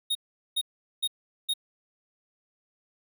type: tone bursts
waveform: square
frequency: 3729 Hz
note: A#7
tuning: in tune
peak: -25 dBFS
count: 4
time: 0.1-1.538 s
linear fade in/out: 10 ms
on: 52 ms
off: 410 ms
effects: none